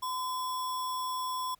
sine tone with sample-and-hold, 1020 Hz, C6, 44 cents flat, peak -31 dBFS, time 0.02-1.55 s, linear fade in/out 10 ms, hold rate 4410 Hz, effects pink hiss -68 dBFS RMS until 1.59 s

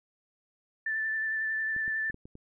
sine tone with vibrato, 1764 Hz, A6, 4 cents sharp, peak -28 dBFS, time 0.86-2.11 s, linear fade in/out 5 ms, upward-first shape sine, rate 11 Hz, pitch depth 16 cents each way
clicks, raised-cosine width 3 ms, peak -34 dBFS, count 6, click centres 1.764 / 1.879 / 2.1 / 2.144 / 2.255 / 2.354 s
effects none

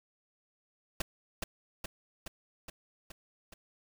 pink noise with echo, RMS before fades -32 dBFS, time 1-1.02 s, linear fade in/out 5 ms, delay 420 ms, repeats 6, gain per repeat -3 dB, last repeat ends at 3.54 s, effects none

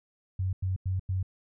sine tone bursts, 93.7 Hz, F#2, 22 cents sharp, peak -26 dBFS, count 4, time 0.39-1.229 s, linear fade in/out 5 ms, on 140 ms, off 93 ms, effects none

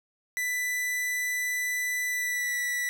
45% pulse tone with pitch glide, 1987 to 1956.3 Hz, B6 to B6, +10 to -17 cents, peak -27 dBFS, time 0.37-2.89 s, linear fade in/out 0 ms, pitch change -27 cents, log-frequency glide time 2.06-2.58 s, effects none

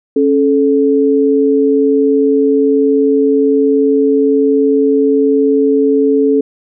sine tone pair together, 275.2 / 434 Hz, C#4 / A4, -12 / -24 cents, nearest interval minor sixth, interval 788 cents, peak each -11 / -10 dBFS, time 0.16-6.41 s, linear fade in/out 5 ms, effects none

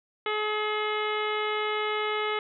harmonic tone, 425.2 Hz, G#4, 41 cents sharp, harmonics 1 / 2 / 3 / 4 / 5 / 6 / 7 / 8 / 9, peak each -30 / -35 / -32 / -40 / -33 / -44 / -38 / -41 / -46 dBFS, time 0.26-2.39 s, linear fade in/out 2 ms, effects none

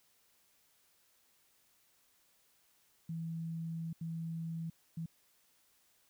sine tone bursts at uneven times, 164.3 Hz, E3, 5 cents flat, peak -37 dBFS, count 3, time 3.09-3.93 / 4.01-4.7 / 4.97-5.06 s, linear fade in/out 5 ms, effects white hiss -71 dBFS RMS until 6.09 s

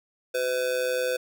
square tone with amplitude modulation, 505 Hz, B4, 39 cents sharp, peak -22 dBFS, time 0.34-1.17 s, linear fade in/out 10 ms, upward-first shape sine, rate 132 Hz, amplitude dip 65%, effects none

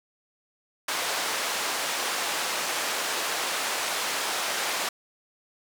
pink band-pass noise, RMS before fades -29 dBFS, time 0.88-4.89 s, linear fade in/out 5 ms, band 640 to 10000 Hz, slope 12 dB/octave, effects none

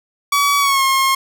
sawtooth tone with pitch glide, 1138 to 1074.1 Hz, C#6 to C6, +45 to +45 cents, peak -9 dBFS, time 0.32-1.15 s, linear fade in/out 5 ms, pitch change -100 cents, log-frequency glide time 0.59-0.83 s, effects none

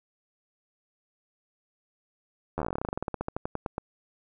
slowing click train, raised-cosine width 1 ms, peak -16 dBFS, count 27, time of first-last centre 2.58-3.781 s, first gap 11 ms, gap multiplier 1.1, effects none

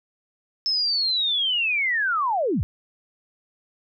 sine linear sweep, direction down, 5274 to 53.2 Hz, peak -20 dBFS, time 0.66-2.63 s, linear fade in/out 0 ms, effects none

